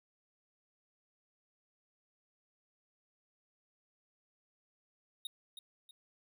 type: tone with echo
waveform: square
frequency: 3729 Hz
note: A#7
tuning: in tune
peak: -39 dBFS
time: 5.25-5.27 s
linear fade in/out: 2 ms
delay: 320 ms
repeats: 2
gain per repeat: -8 dB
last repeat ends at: 5.91 s
effects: none